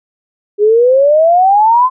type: exponential sweep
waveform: sine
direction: up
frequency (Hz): 405 to 1046.5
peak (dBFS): -5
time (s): 0.58-1.9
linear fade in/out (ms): 50
effects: none